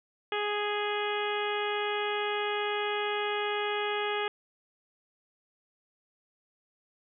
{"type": "harmonic tone", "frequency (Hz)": 415.3, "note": "G#4", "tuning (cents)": 0, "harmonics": [1, 2, 3, 4, 5, 6, 7, 8], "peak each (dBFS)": [-32, -35, -37, -38, -39, -40, -40, -41], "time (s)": [0.32, 4.28], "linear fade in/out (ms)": 2, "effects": []}